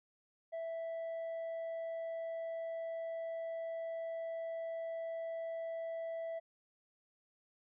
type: tone with tanh clipping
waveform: sine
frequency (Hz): 659.3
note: E5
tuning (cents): 0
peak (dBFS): -39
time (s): 0.52-6.4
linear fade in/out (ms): 20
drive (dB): 3
effects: none